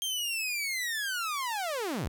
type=linear sweep; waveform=sawtooth; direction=down; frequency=3200 to 49.51 Hz; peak=-27 dBFS; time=0.02-2.08 s; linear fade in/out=0 ms; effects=none